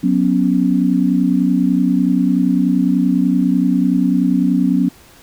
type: chord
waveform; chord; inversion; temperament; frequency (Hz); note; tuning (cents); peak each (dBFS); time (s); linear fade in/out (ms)
sine; F# suspended fourth; none; equal with one note detuned; 183.61 / 246.9 / 277.2; F#3 / B3 / C#4; -13 / 0 / 0; -16; 0.03-4.89; 10
effects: pink hiss -45 dBFS RMS until 5.22 s

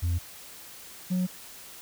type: tone pair in turn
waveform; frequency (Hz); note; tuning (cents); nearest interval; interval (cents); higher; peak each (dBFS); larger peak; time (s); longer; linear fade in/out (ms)
sine; 86.1 / 182.44; F2 / F#3; -24 / -24; octave + minor second; 1300; second; -21; neither; 0.02-0.19 / 1.1-1.27; neither; 20
effects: tanh soft clip ceiling -23 dBFS + white hiss -46 dBFS RMS until 1.81 s

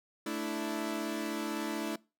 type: chord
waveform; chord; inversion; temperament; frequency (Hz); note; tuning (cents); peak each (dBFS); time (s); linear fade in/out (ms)
sawtooth; A suspended fourth; none; equal; 220 / 293.7 / 329.6; A3 / D4 / E4; 0 / 0 / 0; -35 / -34 / -33; 0.26-1.96; 5
effects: noise-tail reverb RT60 0.3 s tail -23 dB re dry

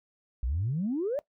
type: exponential sweep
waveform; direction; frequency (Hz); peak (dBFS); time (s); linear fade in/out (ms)
sine; up; 54.8 to 609; -26; 0.43-1.19; 0
effects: noise-tail reverb RT60 0.1 s tail -19 dB re dry + tanh soft clip ceiling -22 dBFS

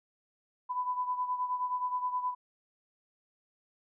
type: beating tone pair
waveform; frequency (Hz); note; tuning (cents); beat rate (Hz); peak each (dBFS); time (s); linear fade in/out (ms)
sine; 996 / 1005.5; B5 / B5; +14 / +31; 9.5; -31 / -37; 0.69-2.35; 20
effects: none

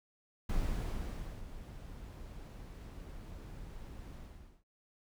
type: noise with ADSR envelope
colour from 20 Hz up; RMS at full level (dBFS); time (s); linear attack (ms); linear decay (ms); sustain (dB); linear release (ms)
brown; -34; 0.49-4.64; 6; 940; -13; 480
effects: none

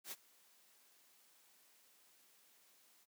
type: noise with ADSR envelope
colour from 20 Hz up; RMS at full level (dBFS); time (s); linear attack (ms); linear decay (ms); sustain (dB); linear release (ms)
white; -45; 0.04-3.06; 77; 37; -24; 33
effects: noise-tail reverb RT60 0.1 s tail -24 dB re dry + high-pass 200 Hz 12 dB/octave

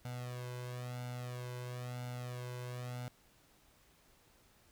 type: tone with flanger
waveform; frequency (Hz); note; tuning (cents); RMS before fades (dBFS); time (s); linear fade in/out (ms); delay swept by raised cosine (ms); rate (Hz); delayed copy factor
sawtooth; 123.7; B2; +3; -43; 0.05-3.08; 0; 1.4 to 1.97; 1; +0.9
effects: pink hiss -67 dBFS RMS until 4.71 s

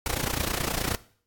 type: noise with amplitude modulation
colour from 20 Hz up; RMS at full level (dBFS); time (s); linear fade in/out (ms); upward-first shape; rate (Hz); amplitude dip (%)
pink; -25; 0.06-0.95; 0; sine; 29.5; 90
effects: noise-tail reverb RT60 0.5 s tail -18 dB re dry + AAC 64 kbps

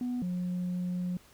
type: tone pair in turn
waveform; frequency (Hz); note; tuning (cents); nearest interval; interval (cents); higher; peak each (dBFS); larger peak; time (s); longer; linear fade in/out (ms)
sine; 246.9 / 179.49; B3 / F3; 0 / +48; tritone; 552; first; -28; neither; 0.01-0.22 / 0.22-1.17; second; 2
effects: tanh soft clip ceiling -28 dBFS + pink hiss -59 dBFS RMS until 1.33 s

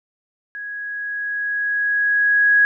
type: tone with level ramp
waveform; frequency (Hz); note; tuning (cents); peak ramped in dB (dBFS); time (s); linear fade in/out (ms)
sine; 1661.2; G#6; 0; -28 to -10; 0.55-2.65; 0
effects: none

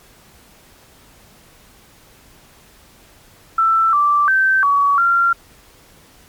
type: tone with pitch steps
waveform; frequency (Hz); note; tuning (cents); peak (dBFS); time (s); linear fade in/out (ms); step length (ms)
sine; 1331 / 1169 / 1551 / 1131 / 1379; E6 / D6 / G6 / C#6 / F6; +16 / -8 / -19 / +34 / -22; -11; 3.58-5.33; 5; 350
effects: pink hiss -48 dBFS RMS until 6.28 s + MP3 96 kbps

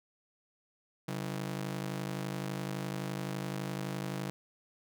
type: ring-modulated tone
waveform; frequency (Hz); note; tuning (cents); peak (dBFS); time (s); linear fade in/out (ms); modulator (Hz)
sawtooth; 160; D#3; +49; -28; 1.08-4.3; 0; 25.9
effects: none

